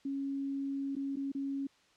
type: tone with dropouts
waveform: sine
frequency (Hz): 275.6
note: C#4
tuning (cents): -10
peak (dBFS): -33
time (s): 0.05-1.67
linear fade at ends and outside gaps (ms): 5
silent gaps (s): 0.954-0.964 / 1.159-1.168 / 1.319-1.349
effects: white hiss -66 dBFS RMS until 1.96 s + low-pass 5000 Hz 12 dB/octave